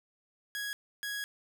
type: tone bursts at uneven times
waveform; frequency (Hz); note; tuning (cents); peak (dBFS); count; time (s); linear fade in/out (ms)
sawtooth; 1661.2; G#6; 0; -31; 2; 0.55-0.73 / 1.03-1.24; 0
effects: none